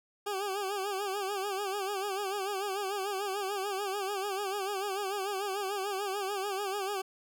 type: tone with vibrato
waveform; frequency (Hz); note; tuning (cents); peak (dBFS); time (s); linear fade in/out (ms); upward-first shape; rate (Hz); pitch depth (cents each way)
20% pulse; 395.7; G4; +16; -27; 0.26-7.02; 10; sine; 6.8; 88
effects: none